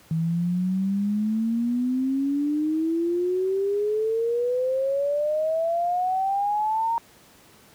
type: exponential sweep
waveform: sine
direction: up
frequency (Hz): 159.8 to 932.3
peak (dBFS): -21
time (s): 0.11-6.98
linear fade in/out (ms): 0
effects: pink hiss -53 dBFS RMS until 7.74 s + high-pass 80 Hz 12 dB/octave